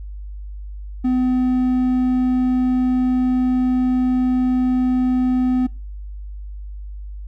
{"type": "tone", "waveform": "triangle", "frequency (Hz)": 253.5, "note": "B3", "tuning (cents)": 45, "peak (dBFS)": -13, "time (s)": [1.04, 5.67], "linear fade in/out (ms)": 10, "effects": ["noise-tail reverb RT60 0.4 s tail -25 dB re dry", "added 50 Hz sine -29 dBFS peak until 7.27 s"]}